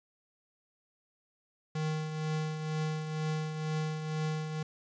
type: tone with tremolo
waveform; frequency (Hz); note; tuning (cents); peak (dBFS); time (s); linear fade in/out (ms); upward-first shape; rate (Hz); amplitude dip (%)
square; 155.56; D#3; 0; -30; 1.75-4.63; 5; triangle; 2.1; 55
effects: resampled to 16000 Hz + 10-bit